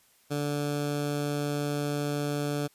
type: tone with notch filter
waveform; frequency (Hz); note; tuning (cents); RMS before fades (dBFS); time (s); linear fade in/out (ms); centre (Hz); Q
15% pulse; 145.6; D3; -15; -30; 0.3-2.68; 20; 2000; 1.8
effects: white hiss -63 dBFS RMS until 2.74 s + resampled to 32000 Hz